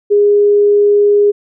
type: tone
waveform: sine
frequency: 410.7 Hz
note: G#4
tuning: 19 cents flat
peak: -6 dBFS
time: 0.1-1.32 s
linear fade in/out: 20 ms
effects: none